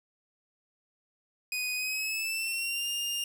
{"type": "tone with pitch glide", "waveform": "sawtooth", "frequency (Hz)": [2491, 2812], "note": ["D#7", "F7"], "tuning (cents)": [1, 11], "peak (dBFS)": -27, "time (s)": [1.52, 3.24], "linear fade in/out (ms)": 2, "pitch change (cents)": 210, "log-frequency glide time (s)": [1.75, 2.88], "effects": ["9-bit"]}